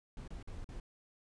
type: noise with dropouts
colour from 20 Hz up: brown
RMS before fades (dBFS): -45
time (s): 0.17-0.8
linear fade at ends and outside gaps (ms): 2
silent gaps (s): 0.278-0.304 / 0.428-0.474 / 0.644-0.689
effects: resampled to 22050 Hz